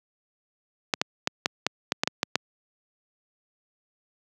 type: clicks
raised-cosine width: 0.2 ms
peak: -4 dBFS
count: 10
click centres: 0.938 / 1.015 / 1.274 / 1.459 / 1.666 / 1.921 / 2.035 / 2.075 / 2.231 / 2.356 s
effects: high-pass 150 Hz 12 dB/octave